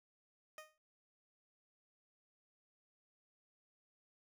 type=tone with exponential decay; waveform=15% pulse; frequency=619 Hz; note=D#5; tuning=9 cents flat; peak=-40 dBFS; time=0.58-0.78 s; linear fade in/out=1 ms; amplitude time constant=42 ms; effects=none